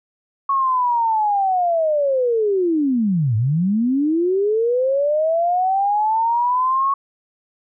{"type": "linear two-way sweep", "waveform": "sine", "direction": "down then up", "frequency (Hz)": [1108.7, 103.83, 1108.7], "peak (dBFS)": -15, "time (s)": [0.49, 6.94], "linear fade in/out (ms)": 5, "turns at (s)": 3.36, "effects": []}